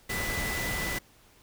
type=tone in noise; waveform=sine; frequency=1991 Hz; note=B6; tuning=14 cents sharp; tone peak=-33 dBFS; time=0.09-0.99 s; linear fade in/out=10 ms; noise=pink; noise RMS=-33 dBFS; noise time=0.09-0.99 s; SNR=-3 dB; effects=pink hiss -59 dBFS RMS until 1.42 s